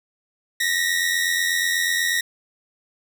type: tone pair together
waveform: sawtooth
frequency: 1848 / 1936.2 Hz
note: A#6 / B6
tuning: -16 / -35 cents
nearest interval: minor second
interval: 81 cents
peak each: -19 dBFS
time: 0.6-2.21 s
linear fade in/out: 5 ms
effects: none